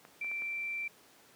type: clicks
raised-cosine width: 0.5 ms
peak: -35 dBFS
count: 4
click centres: 0.051 / 0.245 / 0.315 / 0.421 s
type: tone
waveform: sine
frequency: 2346 Hz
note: D7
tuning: 2 cents flat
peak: -34 dBFS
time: 0.21-0.88 s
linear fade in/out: 5 ms
effects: pink hiss -60 dBFS RMS until 1.35 s + high-pass 200 Hz 12 dB/octave